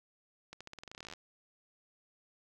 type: accelerating click train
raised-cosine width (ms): 0.2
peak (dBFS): -29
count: 19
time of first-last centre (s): 0.53-1.136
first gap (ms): 76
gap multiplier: 0.89
effects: none